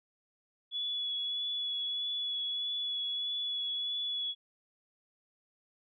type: tone with vibrato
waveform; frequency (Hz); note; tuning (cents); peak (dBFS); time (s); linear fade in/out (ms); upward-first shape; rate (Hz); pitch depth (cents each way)
sine; 3400; G#7; +40; -32; 0.71-4.35; 50; sine; 1.6; 14
effects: none